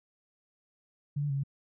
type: tone with pitch steps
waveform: sine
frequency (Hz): 144.1 / 145.9 / 137.8 / 139.1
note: D3 / D3 / C#3 / C#3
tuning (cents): -33 / -11 / -10 / +6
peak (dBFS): -28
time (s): 1.16-1.436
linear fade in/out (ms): 10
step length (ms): 69
effects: none